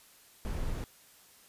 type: noise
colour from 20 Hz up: brown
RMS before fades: -34 dBFS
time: 0.45-0.84 s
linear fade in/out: 0 ms
effects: white hiss -59 dBFS RMS until 1.48 s + resampled to 32000 Hz